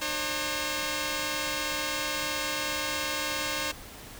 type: tone pair together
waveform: 5% pulse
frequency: 302 / 539 Hz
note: D4 / C#5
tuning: +48 / -49 cents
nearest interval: minor seventh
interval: 1003 cents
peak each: -22 / -19 dBFS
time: 0.01-3.72 s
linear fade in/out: 10 ms
effects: pink hiss -45 dBFS RMS until 4.19 s